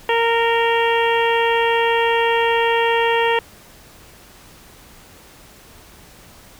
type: harmonic tone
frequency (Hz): 462.6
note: A#4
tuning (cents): -13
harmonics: 1 / 2 / 3 / 4 / 5 / 6 / 7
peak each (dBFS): -18 / -19 / -30 / -23 / -28 / -25 / -29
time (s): 0.09-3.39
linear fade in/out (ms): 2
effects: pink hiss -45 dBFS RMS until 6.59 s